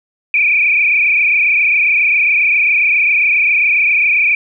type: tone with frequency modulation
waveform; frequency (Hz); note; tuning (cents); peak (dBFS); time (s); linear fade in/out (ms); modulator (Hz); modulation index
sine; 2395; D7; +33; -9; 0.34-4.35; 2; 27.4; 3.7
effects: none